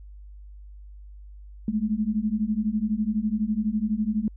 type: beating tone pair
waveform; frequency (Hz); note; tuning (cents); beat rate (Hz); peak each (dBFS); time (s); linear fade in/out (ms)
sine; 207.7 / 219.7; G#3 / A3; 0 / -2; 12; -26 / -25; 1.68-4.28; 2
effects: added 50 Hz sine -41 dBFS peak until 4.36 s